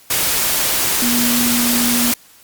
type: tone in noise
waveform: sine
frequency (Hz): 240.2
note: B3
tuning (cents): -48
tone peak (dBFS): -17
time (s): 1.02-2.12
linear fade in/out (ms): 5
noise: white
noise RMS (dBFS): -17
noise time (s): 0.1-2.14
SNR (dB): -3
effects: white hiss -47 dBFS RMS until 2.43 s + Opus 48 kbps